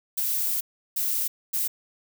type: noise bursts at uneven times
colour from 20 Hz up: violet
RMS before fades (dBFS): -26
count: 3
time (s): 0.17-0.61 / 0.96-1.28 / 1.53-1.68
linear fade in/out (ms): 10
effects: none